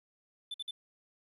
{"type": "tone bursts", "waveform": "triangle", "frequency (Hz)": 3520, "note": "A7", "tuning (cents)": 0, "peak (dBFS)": -35, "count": 3, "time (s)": [0.51, 0.71], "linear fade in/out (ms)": 5, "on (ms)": 32, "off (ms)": 52, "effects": ["resampled to 32000 Hz", "12-bit"]}